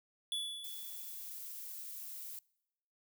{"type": "tone with exponential decay", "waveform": "square", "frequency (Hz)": 3433, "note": "A7", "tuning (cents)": -43, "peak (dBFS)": -34, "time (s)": [0.32, 1.38], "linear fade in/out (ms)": 1, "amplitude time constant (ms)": 230}
{"type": "noise", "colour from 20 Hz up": "violet", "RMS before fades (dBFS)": -46, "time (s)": [0.64, 2.39], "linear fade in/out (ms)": 2}
{"effects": ["noise-tail reverb RT60 0.9 s tail -26 dB re dry"]}